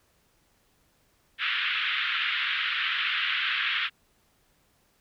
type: band-pass noise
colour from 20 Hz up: white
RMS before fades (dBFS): -28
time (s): 1.38-3.9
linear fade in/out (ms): 50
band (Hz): 1300 to 3400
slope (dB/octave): 48
effects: pink hiss -67 dBFS RMS until 5 s